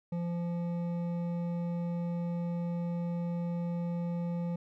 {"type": "tone with hard clipping", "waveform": "triangle", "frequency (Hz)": 172.3, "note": "F3", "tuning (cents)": -23, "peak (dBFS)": -33, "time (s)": [0.12, 4.56], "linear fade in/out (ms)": 5, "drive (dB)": 13, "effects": []}